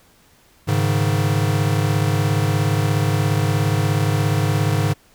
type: chord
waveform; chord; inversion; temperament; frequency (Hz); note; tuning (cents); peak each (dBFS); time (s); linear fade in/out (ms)
square; Ab suspended fourth; none; equal; 103.83 / 138.59 / 155.56; Ab2 / Db3 / Eb3; 0 / 0 / 0; -20 / -22 / -23; 0.67-4.94; 20
effects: pink hiss -54 dBFS RMS until 5.14 s